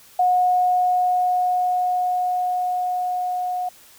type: tone with level ramp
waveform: sine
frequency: 726 Hz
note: F#5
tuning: 33 cents flat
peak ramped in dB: -14 to -22 dBFS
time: 0.19-3.69 s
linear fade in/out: 5 ms
effects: white hiss -49 dBFS RMS until 3.98 s